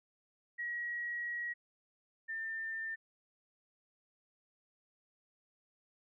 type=tone pair in turn; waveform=sine; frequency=1907 / 1796.3 Hz; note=A#6 / A6; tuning=+39 / +35 cents; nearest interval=minor second; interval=104 cents; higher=first; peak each=-36 / -37 dBFS; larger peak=first; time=0.58-1.54 / 2.28-2.96 s; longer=first; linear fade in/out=20 ms; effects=none